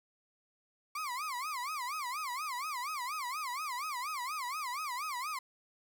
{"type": "tone with vibrato", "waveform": "35% pulse", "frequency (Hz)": 1108.7, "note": "C#6", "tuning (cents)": 0, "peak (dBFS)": -34, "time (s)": [0.95, 5.39], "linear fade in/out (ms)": 5, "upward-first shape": "sine", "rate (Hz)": 4.2, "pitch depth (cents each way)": 240, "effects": []}